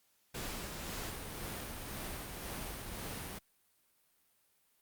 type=noise with tremolo; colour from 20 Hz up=pink; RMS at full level=-41 dBFS; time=0.34-3.39 s; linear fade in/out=10 ms; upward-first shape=sine; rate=1.9 Hz; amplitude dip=30%; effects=white hiss -73 dBFS RMS until 4.81 s + Opus 48 kbps